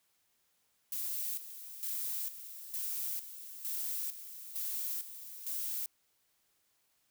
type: noise with tremolo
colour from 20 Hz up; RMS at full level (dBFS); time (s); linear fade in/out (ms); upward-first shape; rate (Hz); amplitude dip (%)
violet; -37; 0.92-5.86; 2; square; 1.1; 70
effects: white hiss -75 dBFS RMS until 7.1 s